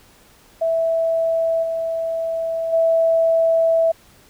sine tone with level steps, 657 Hz, E5, 6 cents flat, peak -16 / -20 / -13 dBFS, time 0.61-3.92 s, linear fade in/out 10 ms, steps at 1.62 / 2.72 s, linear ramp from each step 20 ms, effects pink hiss -51 dBFS RMS until 4.29 s

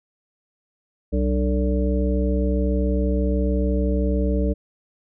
harmonic tone with a mistuned harmonic, 63.8 Hz, C2, 43 cents flat, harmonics 1 / 3 / 5 / 7 / 9, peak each -20 / -25 / -27 / -28 / -30 dBFS, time 1.12-4.54 s, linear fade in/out 20 ms, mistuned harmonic 5, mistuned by -120 cents, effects none

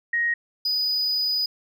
sine / triangle tone pair in turn, 1878 / 4965 Hz, A#6 / D#8, +12 / -5 cents, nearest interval octave + perfect fourth, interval 1683 cents, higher second, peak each -20 dBFS, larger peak neither, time 0.13-0.34 / 0.65-1.46 s, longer second, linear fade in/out 5 ms, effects none

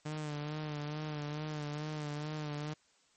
sawtooth tone with vibrato, 150.4 Hz, D3, 42 cents sharp, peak -33 dBFS, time 0.05-2.74 s, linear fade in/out 10 ms, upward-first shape sine, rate 2.3 Hz, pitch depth 41 cents each way, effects white hiss -69 dBFS RMS until 3.16 s + MP3 32 kbps

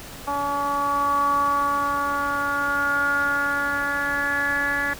10% pulse tone with low-pass filter sweep, 283.9 Hz, C#4, 41 cents sharp, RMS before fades -23 dBFS, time 0.27-4.94 s, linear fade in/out 10 ms, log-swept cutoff 1000 to 1800 Hz, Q 8.8, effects pink hiss -39 dBFS RMS until 4.99 s

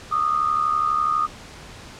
sine tone with amplitude modulation, 1230 Hz, D#6, 20 cents flat, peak -15 dBFS, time 0.11-1.27 s, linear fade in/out 20 ms, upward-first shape sine, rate 72.1 Hz, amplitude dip 70%, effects pink hiss -41 dBFS RMS until 1.99 s + low-pass 7000 Hz 12 dB/octave

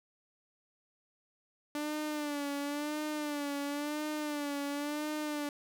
sawtooth tone with vibrato, 293.7 Hz, D4, in tune, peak -30 dBFS, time 1.75-5.49 s, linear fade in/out 2 ms, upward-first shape sine, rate 0.96 Hz, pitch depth 61 cents each way, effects none

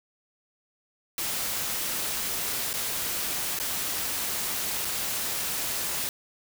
white noise with dropouts, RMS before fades -30 dBFS, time 1.18-6.09 s, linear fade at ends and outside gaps 1 ms, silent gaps 2.731-2.738 / 3.589-3.599 / 4.848-4.852 s, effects none

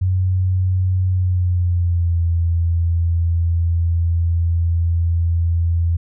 sine tone with pitch glide, 92.5 to 84.33 Hz, F#2 to E2, 0 to +40 cents, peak -14 dBFS, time 0.01-5.97 s, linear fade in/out 10 ms, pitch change -160 cents, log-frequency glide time 1.09-2.22 s, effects none

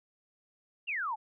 sine exponential sweep, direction down, 2894 to 811 Hz, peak -31 dBFS, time 0.87-1.16 s, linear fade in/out 20 ms, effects none

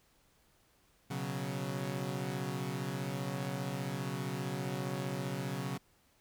sawtooth chord, B suspended second, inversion none, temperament equal, 123.47 / 138.59 / 185 Hz, B2 / C#3 / F#3, 0 / 0 / 0 cents, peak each -38 / -34 / -36 dBFS, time 1.1-5.78 s, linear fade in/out 10 ms, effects pink hiss -69 dBFS RMS until 6.2 s

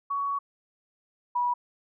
sine tone pair in turn, 1122 / 973.3 Hz, C#6 / B5, +21 / -26 cents, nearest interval major second, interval 247 cents, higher first, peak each -26 / -23 dBFS, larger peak second, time 0.1-0.39 / 1.35-1.54 s, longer first, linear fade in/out 10 ms, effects none

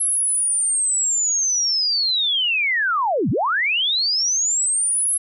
sine linear two-way sweep, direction down then up, 11080 to 98 to 11080 Hz, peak -17 dBFS, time 0-5.18 s, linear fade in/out 10 ms, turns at 3.3 s, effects none

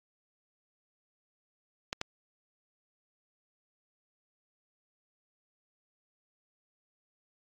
clicks, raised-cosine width 0.2 ms, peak -15 dBFS, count 2, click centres 1.929 / 2.014 s, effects AAC 48 kbps

